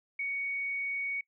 sine tone, 2234 Hz, C#7, 13 cents sharp, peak -31 dBFS, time 0.19-1.21 s, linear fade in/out 5 ms, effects noise-tail reverb RT60 0.1 s tail -21 dB re dry

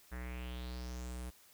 square tone with low-pass filter sweep, 61.74 Hz, B1, in tune, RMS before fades -43 dBFS, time 0.11-1.31 s, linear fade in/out 20 ms, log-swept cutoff 1700 to 11000 Hz, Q 4.3, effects white hiss -63 dBFS RMS until 1.53 s

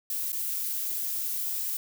violet noise with dropouts, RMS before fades -31 dBFS, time 0.1-1.77 s, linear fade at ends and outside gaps 2 ms, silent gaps 0.321-0.328 s, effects none

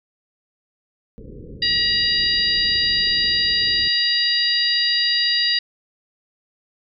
pink low-pass noise, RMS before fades -37 dBFS, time 1.18-3.88 s, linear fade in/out 0 ms, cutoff 520 Hz, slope 96 dB/octave
harmonic tone, 954 Hz, A#5, 40 cents sharp, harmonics 2 / 3 / 4 / 5, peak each -24 / -25 / -22 / -19 dBFS, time 1.62-5.59 s, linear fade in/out 5 ms
effects none

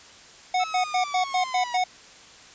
square tone bursts, 735 Hz, F#5, 12 cents flat, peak -21 dBFS, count 7, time 0.54-1.84 s, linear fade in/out 5 ms, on 100 ms, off 100 ms
sawtooth linear sweep, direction down, 1318.5 to 943 Hz, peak -28 dBFS, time 0.59-1.78 s, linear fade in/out 20 ms
effects white hiss -48 dBFS RMS until 2.54 s + resampled to 16000 Hz

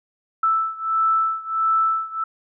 sine beating tone pair, 1318.5 / 1320 Hz, E6 / E6, 0 / +2 cents, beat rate 1.5 Hz, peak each -20 / -22 dBFS, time 0.43-2.24 s, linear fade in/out 5 ms, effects none

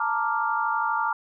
sine chord, Bb major seventh, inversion third, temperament equal, 880 / 932.3 / 1174.7 / 1396.9 Hz, A5 / Bb5 / D6 / F6, 0 / 0 / 0 / 0 cents, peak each -28 dBFS, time 0-1.13 s, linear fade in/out 5 ms, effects none

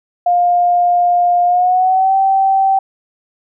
sine tone with pitch glide, 706 to 774.4 Hz, F5 to G5, +19 to -21 cents, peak -9 dBFS, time 0.26-2.79 s, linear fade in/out 5 ms, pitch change +160 cents, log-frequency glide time 1.45-2.15 s, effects none

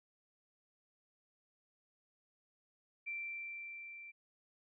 sine tone with level ramp, 2349 Hz, D7, in tune, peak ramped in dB -38 to -49 dBFS, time 3.06-4.12 s, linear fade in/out 20 ms, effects none

